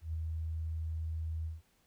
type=tone with ADSR envelope; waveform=sine; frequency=80.3 Hz; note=E2; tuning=45 cents flat; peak=-32 dBFS; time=0.01-1.62 s; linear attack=130 ms; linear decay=4 ms; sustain=-2 dB; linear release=170 ms; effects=pink hiss -71 dBFS RMS until 1.86 s

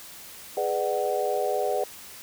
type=chord; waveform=sine; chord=G# half-diminished seventh; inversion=none; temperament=just; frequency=415.3 / 498.4 / 598 / 747.5 Hz; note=G#4 / B4 / D5 / F#5; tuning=0 / +16 / +31 / +17 cents; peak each=-29 dBFS; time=0.57-1.84 s; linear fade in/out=2 ms; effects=white hiss -44 dBFS RMS until 2.22 s

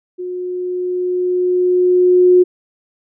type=tone with level ramp; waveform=sine; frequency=361.7 Hz; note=F#4; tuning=39 cents flat; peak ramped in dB=-22 to -5 dBFS; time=0.18-2.44 s; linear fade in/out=20 ms; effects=none

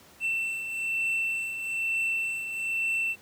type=beating tone pair; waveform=triangle; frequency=2683 / 2684.1 Hz; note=E7 / E7; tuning=+30 / +31 cents; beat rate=1.1 Hz; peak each=-26 / -34 dBFS; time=0.2-3.16 s; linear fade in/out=50 ms; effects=pink hiss -54 dBFS RMS until 3.21 s + high-pass 100 Hz 12 dB/octave

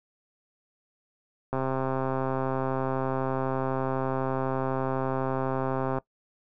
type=click train; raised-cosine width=1 ms; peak=-15 dBFS; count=589; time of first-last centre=1.53-5.985 s; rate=132 Hz; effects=noise-tail reverb RT60 0.1 s tail -21 dB re dry

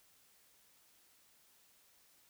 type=silence; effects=white hiss -68 dBFS RMS until 2.29 s

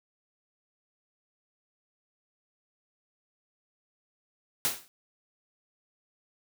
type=noise with exponential decay; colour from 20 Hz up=white; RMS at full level=-24 dBFS; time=4.65-4.88 s; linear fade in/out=0 ms; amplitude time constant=50 ms; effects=high-pass 100 Hz 12 dB/octave

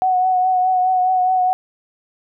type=tone with vibrato; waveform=sine; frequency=740 Hz; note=F#5; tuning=in tune; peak=-13 dBFS; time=0.02-1.53 s; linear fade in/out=0 ms; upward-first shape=triangle; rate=4.8 Hz; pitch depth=30 cents each way; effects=none

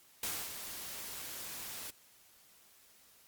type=noise with ADSR envelope; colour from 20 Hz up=white; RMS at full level=-36 dBFS; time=0.23-1.91 s; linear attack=3 ms; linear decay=250 ms; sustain=-8 dB; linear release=13 ms; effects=white hiss -63 dBFS RMS until 3.27 s + Opus 48 kbps

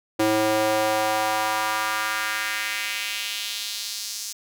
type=tone with high-pass filter sweep; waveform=square; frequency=108.3 Hz; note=A2; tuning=27 cents flat; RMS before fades=-25 dBFS; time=0.19-4.33 s; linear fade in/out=10 ms; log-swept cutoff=370 to 5900 Hz; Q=1.9; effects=none

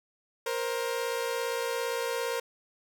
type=tone pair together; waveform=sawtooth; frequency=469.9 / 527.4 Hz; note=A#4 / C5; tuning=+14 / +14 cents; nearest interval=major second; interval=200 cents; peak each=-27 / -30 dBFS; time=0.46-2.4 s; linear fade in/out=5 ms; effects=none

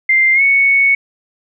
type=tone with pitch glide; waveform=sine; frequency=2093 to 2217 Hz; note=C7 to C#7; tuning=0 to 0 cents; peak=-8 dBFS; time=0.09-0.95 s; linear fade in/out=5 ms; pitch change=+100 cents; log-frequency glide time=0.34-0.42 s; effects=none

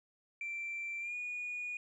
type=tone with pitch glide; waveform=sine; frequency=2349 to 2452 Hz; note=D7 to D#7; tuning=0 to -26 cents; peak=-36 dBFS; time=0.41-1.77 s; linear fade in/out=2 ms; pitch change=+74 cents; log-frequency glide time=1-1.15 s; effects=tanh soft clip ceiling -34 dBFS

